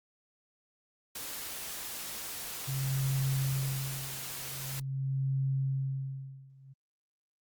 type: noise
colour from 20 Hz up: white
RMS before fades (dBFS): -40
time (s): 1.15-4.8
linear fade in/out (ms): 5
type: tone with tremolo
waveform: sine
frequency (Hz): 134.7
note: C#3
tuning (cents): -49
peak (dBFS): -27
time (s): 2.67-6.74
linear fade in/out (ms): 20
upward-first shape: sine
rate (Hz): 0.45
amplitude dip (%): 95
effects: Opus 48 kbps